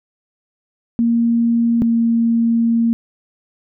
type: tone pair in turn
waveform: sine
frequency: 233.1 / 231 Hz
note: A#3 / A#3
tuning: 0 / -16 cents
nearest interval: unison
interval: 16 cents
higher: first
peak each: -12 dBFS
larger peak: neither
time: 0.99-1.82 / 1.82-2.93 s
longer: second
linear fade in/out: 0 ms
effects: none